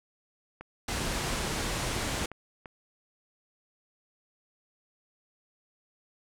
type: click train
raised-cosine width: 0.5 ms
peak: -27 dBFS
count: 7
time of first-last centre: 0.61-2.658 s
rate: 2.93 Hz
type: low-pass noise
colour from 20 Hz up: pink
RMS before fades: -32 dBFS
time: 0.88-2.26 s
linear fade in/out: 5 ms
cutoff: 10000 Hz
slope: 24 dB/octave
effects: none